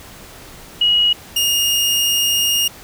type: tone pair in turn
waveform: sine / sawtooth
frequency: 2900 / 2842 Hz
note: F#7 / F7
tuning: -35 / +30 cents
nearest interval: unison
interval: 35 cents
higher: first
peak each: -11 dBFS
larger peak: neither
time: 0.81-1.13 / 1.36-2.68 s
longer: second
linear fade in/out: 5 ms
effects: pink hiss -39 dBFS RMS until 2.83 s